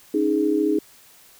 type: chord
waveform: sine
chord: C# suspended second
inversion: none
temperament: equal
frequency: 277.2 / 311.1 / 415.3 Hz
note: C#4 / D#4 / G#4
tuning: 0 / 0 / 0 cents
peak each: -26 / -20 / -22 dBFS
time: 0.14-0.79 s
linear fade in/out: 5 ms
effects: white hiss -51 dBFS RMS until 1.39 s